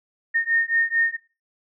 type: beating tone pair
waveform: sine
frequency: 1833 / 1837.5 Hz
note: A#6 / A#6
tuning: -30 / -25 cents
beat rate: 4.5 Hz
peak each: -22 dBFS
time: 0.34-1.17 s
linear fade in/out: 20 ms
effects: noise-tail reverb RT60 0.3 s tail -17 dB re dry